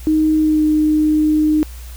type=tone with pitch glide; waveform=sine; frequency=311.3 to 306.5 Hz; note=D#4 to D#4; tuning=+1 to -26 cents; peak=-11 dBFS; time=0.07-1.63 s; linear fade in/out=0 ms; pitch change=-27 cents; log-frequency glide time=0.37-0.64 s; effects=added 60 Hz sine -30 dBFS peak until 1.96 s + white hiss -42 dBFS RMS until 1.96 s